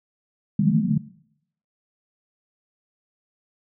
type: band-pass noise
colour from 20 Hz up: white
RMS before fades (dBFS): -20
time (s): 0.59-0.98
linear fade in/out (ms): 5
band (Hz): 140 to 230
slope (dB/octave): 96
effects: noise-tail reverb RT60 0.7 s tail -19 dB re dry